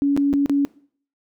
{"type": "tone with dropouts", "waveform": "sine", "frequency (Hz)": 282.1, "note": "C#4", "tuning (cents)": 30, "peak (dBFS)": -15, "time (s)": [0.02, 0.65], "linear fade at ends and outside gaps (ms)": 0, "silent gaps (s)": [[0.165, 0.175], [0.33, 0.337], [0.46, 0.496]], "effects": ["noise-tail reverb RT60 0.5 s tail -20 dB re dry"]}